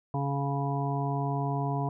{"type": "harmonic tone", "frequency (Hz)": 140, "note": "C#3", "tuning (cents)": 18, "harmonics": [1, 2, 3, 5, 6, 7], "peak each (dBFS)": [-29, -36, -38, -35, -41, -36], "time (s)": [0.14, 1.89], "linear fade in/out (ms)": 2, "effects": []}